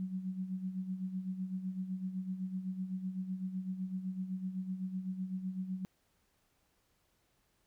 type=tone with tremolo; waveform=sine; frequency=186.7 Hz; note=F#3; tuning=16 cents sharp; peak=-33 dBFS; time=0-5.85 s; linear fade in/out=0 ms; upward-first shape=sine; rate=7.9 Hz; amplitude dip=65%; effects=pink hiss -75 dBFS RMS until 7.66 s